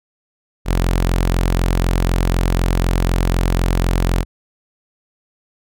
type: tone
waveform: sawtooth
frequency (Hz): 44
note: F1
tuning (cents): +14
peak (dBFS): -10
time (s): 0.65-4.25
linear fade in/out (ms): 50
effects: none